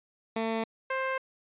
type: tone pair in turn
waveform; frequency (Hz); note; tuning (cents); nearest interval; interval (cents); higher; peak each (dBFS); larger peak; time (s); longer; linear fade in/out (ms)
15% pulse; 224.5 / 526.9; A3 / C5; +35 / +12; octave + minor third; 1477; second; -22; neither; 0.36-0.64 / 0.9-1.18; neither; 5
effects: resampled to 8000 Hz